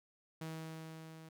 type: tone with level ramp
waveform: sawtooth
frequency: 160.3 Hz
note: E3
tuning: 48 cents flat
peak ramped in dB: -37 to -48 dBFS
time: 0.41-1.29 s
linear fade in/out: 5 ms
effects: none